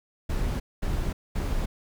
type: noise bursts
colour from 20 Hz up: brown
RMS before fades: -27 dBFS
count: 3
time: 0.29-1.66 s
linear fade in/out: 10 ms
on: 310 ms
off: 220 ms
effects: none